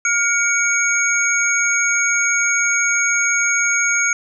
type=tone cluster; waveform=sine; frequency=1416 / 2253 / 6560 Hz; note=F6 / C#7 / G#8; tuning=+23 / +28 / -22 cents; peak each=-19 dBFS; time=0.05-4.13 s; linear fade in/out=2 ms; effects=none